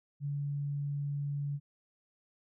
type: tone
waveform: sine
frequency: 143.1 Hz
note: D3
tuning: 45 cents flat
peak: -32 dBFS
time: 0.2-1.6 s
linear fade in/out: 50 ms
effects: none